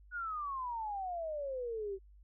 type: exponential sweep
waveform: sine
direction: down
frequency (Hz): 1480 to 377.8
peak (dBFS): -36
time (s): 0.11-1.99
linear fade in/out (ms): 50
effects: added 50 Hz sine -56 dBFS peak until 2.23 s

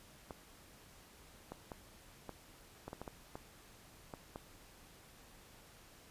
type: clicks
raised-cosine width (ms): 1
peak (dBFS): -30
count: 11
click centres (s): 0.308 / 1.52 / 1.718 / 2.293 / 2.88 / 2.931 / 3.016 / 3.078 / 3.355 / 4.138 / 4.359
effects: pink hiss -60 dBFS RMS until 6.1 s + resampled to 32000 Hz

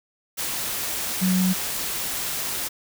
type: tone in noise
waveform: sine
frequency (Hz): 185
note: F#3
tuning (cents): 0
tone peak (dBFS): -18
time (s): 1.21-1.54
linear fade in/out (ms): 20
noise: white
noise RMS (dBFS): -28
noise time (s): 0.37-2.69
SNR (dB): +7
effects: none

